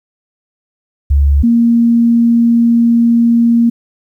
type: tone pair in turn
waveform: sine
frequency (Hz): 70.7 / 233.7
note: C#2 / A#3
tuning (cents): +35 / +5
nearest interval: octave + major sixth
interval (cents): 2070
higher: second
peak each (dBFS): -6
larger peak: neither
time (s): 1.1-1.43 / 1.43-3.7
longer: second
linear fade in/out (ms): 10
effects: 8-bit